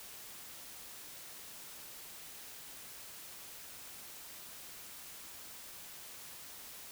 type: silence
effects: white hiss -50 dBFS RMS until 6.91 s